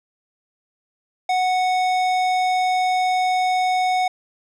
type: tone with tanh clipping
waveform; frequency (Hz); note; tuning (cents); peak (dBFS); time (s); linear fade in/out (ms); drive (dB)
sine; 738; F#5; -5; -19; 1.29-4.08; 5; 16
effects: none

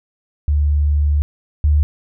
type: tone pair in turn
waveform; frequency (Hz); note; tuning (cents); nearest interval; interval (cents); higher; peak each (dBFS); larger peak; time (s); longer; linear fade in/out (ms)
sine; 73.42 / 74.32; D2 / D2; 0 / +21; unison; 21; second; -12 / -10; second; 0.48-1.22 / 1.64-1.83; first; 0
effects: none

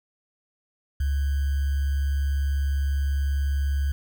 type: tone with sample-and-hold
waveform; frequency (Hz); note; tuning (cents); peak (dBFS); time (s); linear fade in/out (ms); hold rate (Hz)
sine; 69.8; C#2; +13; -21; 1-3.92; 5; 1575
effects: none

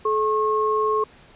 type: tone pair together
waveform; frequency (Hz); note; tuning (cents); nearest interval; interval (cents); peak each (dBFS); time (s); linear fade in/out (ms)
sine; 430.3 / 1084.3; A4 / C#6; -39 / -39; octave + major third; 1600; -21; 0.05-1.04; 5
effects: pink hiss -50 dBFS RMS until 1.35 s + resampled to 8000 Hz

